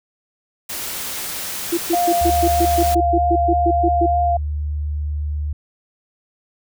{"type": "noise", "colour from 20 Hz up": "white", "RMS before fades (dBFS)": -27, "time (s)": [0.69, 2.95], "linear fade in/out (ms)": 10}
{"type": "tone bursts", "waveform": "sine", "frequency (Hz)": 340, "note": "F4", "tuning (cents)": -46, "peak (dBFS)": -15, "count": 14, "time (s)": [1.72, 4.064], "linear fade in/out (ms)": 10, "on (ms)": 56, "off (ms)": 120}
{"type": "tone with vibrato", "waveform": "sine", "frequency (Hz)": 698.5, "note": "F5", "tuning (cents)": 0, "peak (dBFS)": -15, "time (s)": [1.93, 4.37], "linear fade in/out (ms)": 5, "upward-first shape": "sine", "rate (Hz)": 3.2, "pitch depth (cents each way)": 12}
{"type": "tone with pitch glide", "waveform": "sine", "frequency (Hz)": [73.42, 74.32], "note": ["D2", "D2"], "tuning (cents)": [0, 21], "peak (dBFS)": -20, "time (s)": [2.21, 5.53], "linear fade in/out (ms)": 5, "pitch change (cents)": 21, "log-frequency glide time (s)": [3.18, 3.59]}
{"effects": []}